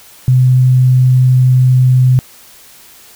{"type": "tone", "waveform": "sine", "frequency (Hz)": 127.7, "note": "C3", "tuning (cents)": -42, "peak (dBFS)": -5, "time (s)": [0.28, 2.19], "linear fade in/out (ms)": 0, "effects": ["white hiss -40 dBFS RMS until 3.15 s"]}